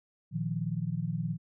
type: chord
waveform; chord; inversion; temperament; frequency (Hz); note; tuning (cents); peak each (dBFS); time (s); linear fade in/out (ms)
sine; Bb suspended fourth; none; equal; 116.54 / 155.56 / 174.61; Bb2 / Eb3 / F3; 0 / 0 / 0; -36 / -33 / -34; 0.31-1.38; 50
effects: none